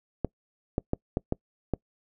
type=clicks; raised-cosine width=2 ms; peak=-12 dBFS; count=6; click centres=0.247 / 0.781 / 0.934 / 1.171 / 1.324 / 1.737 s; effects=noise-tail reverb RT60 0.1 s tail -26 dB re dry